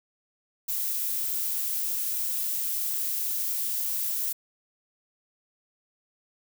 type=noise; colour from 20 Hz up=violet; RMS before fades=-29 dBFS; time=0.68-4.33 s; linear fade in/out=10 ms; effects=none